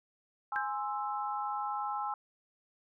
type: chord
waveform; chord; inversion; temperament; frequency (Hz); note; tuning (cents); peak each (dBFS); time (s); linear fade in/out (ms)
sine; Ab augmented; none; equal; 830.6 / 1046.5 / 1318.5; Ab5 / C6 / E6; 0 / 0 / 0; -35 / -39 / -38; 0.52-2.14; 2
type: tone with exponential decay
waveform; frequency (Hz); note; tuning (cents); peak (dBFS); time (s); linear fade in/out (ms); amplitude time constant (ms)
sine; 1583; G6; +17; -29; 0.56-0.82; 0; 56
effects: none